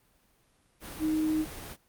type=tone in noise; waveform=sine; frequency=312 Hz; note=D#4; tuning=5 cents sharp; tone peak=-25 dBFS; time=0.99-1.46 s; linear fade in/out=50 ms; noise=pink; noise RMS=-42 dBFS; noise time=0.8-1.77 s; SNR=+14 dB; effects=pink hiss -67 dBFS RMS until 1.88 s + Opus 32 kbps